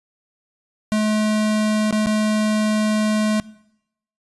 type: tone with dropouts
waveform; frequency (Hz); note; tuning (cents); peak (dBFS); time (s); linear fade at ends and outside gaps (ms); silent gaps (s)
square; 214.1; A3; -47; -17; 0.92-3.4; 0; 1.909-1.926 / 2.06-2.069
effects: noise-tail reverb RT60 0.8 s tail -21 dB re dry + resampled to 24000 Hz